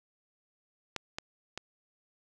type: clicks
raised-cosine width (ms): 0.2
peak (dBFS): -16 / -18 / -20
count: 3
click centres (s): 0.963 / 1.185 / 1.576
effects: none